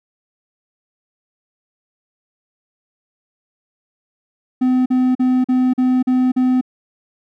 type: tone bursts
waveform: triangle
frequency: 254.6 Hz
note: C4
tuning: 47 cents flat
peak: -10 dBFS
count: 7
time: 4.61-6.612 s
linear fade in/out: 10 ms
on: 250 ms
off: 42 ms
effects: none